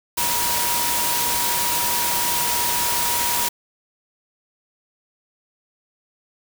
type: tone in noise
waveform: sine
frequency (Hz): 957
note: A#5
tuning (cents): +45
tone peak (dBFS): -26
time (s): 0.17-3.49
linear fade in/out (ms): 10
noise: white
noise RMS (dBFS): -22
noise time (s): 0.17-3.49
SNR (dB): -7
effects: none